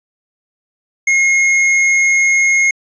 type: tone with tanh clipping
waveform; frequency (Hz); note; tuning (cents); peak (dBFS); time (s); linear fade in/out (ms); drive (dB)
sine; 2153; C7; +49; -11; 1.07-2.71; 5; 16
effects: resampled to 16000 Hz